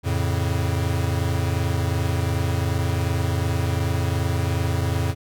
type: chord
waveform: square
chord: F augmented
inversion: none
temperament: equal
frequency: 87.31 / 110 / 138.59 Hz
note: F2 / A2 / C#3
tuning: 0 / 0 / 0 cents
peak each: -24 / -26 / -28 dBFS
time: 0.03-5.15 s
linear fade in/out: 50 ms
effects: none

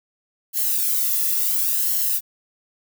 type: noise with flanger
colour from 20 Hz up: violet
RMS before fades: -21 dBFS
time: 0.53-2.21 s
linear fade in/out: 50 ms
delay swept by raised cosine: 0.82 to 1.32 ms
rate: 0.71 Hz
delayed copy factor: -0.65
effects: none

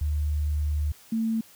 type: tone pair in turn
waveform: sine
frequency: 74.6 / 224.2 Hz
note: D2 / A3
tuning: +28 / +33 cents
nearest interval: octave + perfect fifth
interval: 1905 cents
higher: second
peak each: -23 dBFS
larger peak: neither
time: 0.01-0.92 / 1.12-1.41 s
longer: first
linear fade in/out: 5 ms
effects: white hiss -53 dBFS RMS until 1.55 s

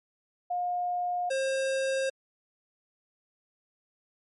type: tone pair in turn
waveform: sine / square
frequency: 713 / 534.1 Hz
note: F5 / C5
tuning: +36 / +36 cents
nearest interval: perfect fourth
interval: 500 cents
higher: first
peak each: -27 dBFS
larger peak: neither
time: 0.5-1.3 / 1.3-2.1 s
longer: neither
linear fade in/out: 10 ms
effects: MP3 48 kbps

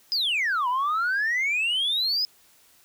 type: exponential two-way sweep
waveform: sine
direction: down then up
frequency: 5130 to 960 to 5130 Hz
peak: -20 dBFS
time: 0.12-2.25 s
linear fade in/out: 0 ms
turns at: 0.68 s
effects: tanh soft clip ceiling -20 dBFS + white hiss -58 dBFS RMS until 2.84 s

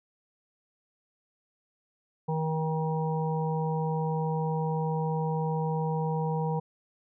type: harmonic tone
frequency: 158.6 Hz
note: D#3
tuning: 33 cents sharp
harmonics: 1 / 3 / 5 / 6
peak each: -28 / -33 / -36 / -36 dBFS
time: 2.28-6.6 s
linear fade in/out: 10 ms
effects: none

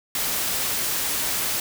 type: noise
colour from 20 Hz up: white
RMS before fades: -25 dBFS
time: 0.15-1.6 s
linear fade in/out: 2 ms
effects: none

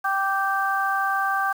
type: harmonic tone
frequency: 390.5 Hz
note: G4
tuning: 7 cents flat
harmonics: 2 / 3 / 4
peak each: -25 / -25 / -25 dBFS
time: 0.04-1.53 s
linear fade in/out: 10 ms
effects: 7-bit

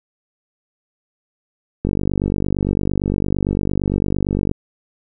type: click train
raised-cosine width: 3 ms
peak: -6 dBFS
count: 131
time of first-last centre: 1.85-4.514 s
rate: 48.8 Hz
effects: none

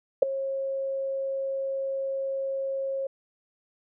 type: tone with ADSR envelope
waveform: sine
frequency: 541 Hz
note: C#5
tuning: 42 cents flat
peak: -10 dBFS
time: 0.22-3.07 s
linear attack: 8 ms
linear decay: 5 ms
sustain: -17 dB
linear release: 5 ms
effects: none

